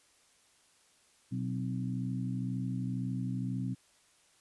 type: harmonic tone with a mistuned harmonic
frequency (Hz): 62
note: B1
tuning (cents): +7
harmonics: 2 / 3 / 4 / 5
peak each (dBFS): -35 / -37 / -38 / -51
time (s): 1.31-3.75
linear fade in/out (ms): 20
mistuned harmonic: 4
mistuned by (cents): +75
effects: white hiss -66 dBFS RMS until 4.4 s + resampled to 24000 Hz